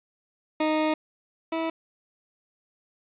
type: tone pair in turn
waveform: 20% pulse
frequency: 310 / 325.7 Hz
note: D#4 / E4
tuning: -6 / -21 cents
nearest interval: minor second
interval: 85 cents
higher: second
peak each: -17 / -21 dBFS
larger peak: first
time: 0.6-0.94 / 1.52-1.7 s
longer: first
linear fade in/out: 5 ms
effects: resampled to 8000 Hz + 8-bit